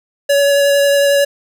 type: tone with vibrato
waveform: square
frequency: 565 Hz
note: C#5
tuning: 33 cents sharp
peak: -10 dBFS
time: 0.29-1.25 s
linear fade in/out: 10 ms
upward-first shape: sine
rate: 11 Hz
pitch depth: 11 cents each way
effects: none

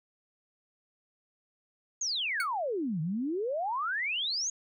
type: exponential two-way sweep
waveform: sine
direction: down then up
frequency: 6810 to 150 to 6810 Hz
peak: -29 dBFS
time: 2.01-4.5 s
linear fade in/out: 5 ms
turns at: 3.01 s
type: tone with exponential decay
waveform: 35% pulse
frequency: 2217 Hz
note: C#7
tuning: in tune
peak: -25 dBFS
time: 2.4-2.48 s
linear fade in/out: 2 ms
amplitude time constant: 17 ms
effects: none

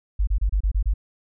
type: tone bursts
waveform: sine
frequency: 49.38 Hz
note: G1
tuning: 13 cents sharp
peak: -17 dBFS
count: 7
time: 0.19-0.939 s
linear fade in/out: 10 ms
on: 83 ms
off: 28 ms
effects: none

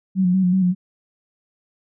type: tone with vibrato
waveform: sine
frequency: 184.4 Hz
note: F#3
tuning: 6 cents flat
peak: -14 dBFS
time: 0.15-0.75 s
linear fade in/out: 50 ms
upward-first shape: square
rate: 5.3 Hz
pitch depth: 44 cents each way
effects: none

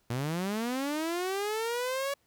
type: linear sweep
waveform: sawtooth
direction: up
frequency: 114 to 566 Hz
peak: -26 dBFS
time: 0.1-2.14 s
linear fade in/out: 5 ms
effects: pink hiss -71 dBFS RMS until 2.26 s

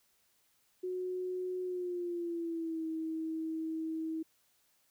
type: tone with pitch glide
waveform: sine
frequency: 366.2 to 320.6 Hz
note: F#4 to E4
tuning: -18 to -48 cents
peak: -34 dBFS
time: 0.83-4.23 s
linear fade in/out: 10 ms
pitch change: -230 cents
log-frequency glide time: 1.63-2.85 s
effects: white hiss -72 dBFS RMS until 4.9 s

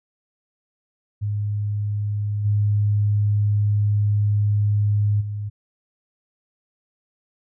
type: tone with level steps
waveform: sine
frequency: 103.7 Hz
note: G#2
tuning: 2 cents flat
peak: -21 / -16 / -25 dBFS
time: 1.21-5.5 s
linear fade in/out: 20 ms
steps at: 2.44 / 5.2 s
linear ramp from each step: 20 ms
effects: none

